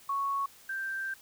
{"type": "tone pair in turn", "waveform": "sine", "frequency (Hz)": [1108.7, 1570.9], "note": ["C#6", "G6"], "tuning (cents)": [0, 3], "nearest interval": "tritone", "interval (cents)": 603, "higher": "second", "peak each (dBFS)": [-28, -32], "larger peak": "first", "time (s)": [[0.09, 0.46], [0.69, 1.14]], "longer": "second", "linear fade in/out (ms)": 5, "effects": ["white hiss -56 dBFS RMS until 1.21 s"]}